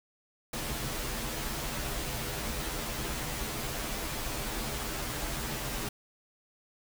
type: noise with comb filter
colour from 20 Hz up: pink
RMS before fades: -35 dBFS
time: 0.53-5.89 s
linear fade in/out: 5 ms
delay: 11 ms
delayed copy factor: -0.9
effects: none